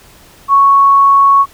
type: tone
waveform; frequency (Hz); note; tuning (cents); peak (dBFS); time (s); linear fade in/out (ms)
sine; 1108.7; C#6; 0; -4; 0.48-1.46; 50
effects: pink hiss -42 dBFS RMS until 1.53 s